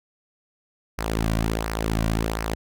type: tone with flanger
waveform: sawtooth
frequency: 55 Hz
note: A1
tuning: in tune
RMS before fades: -25 dBFS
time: 0.98-2.55 s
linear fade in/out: 10 ms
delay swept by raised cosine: 0.27 to 2.37 ms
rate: 1.4 Hz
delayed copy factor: -0.6
effects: none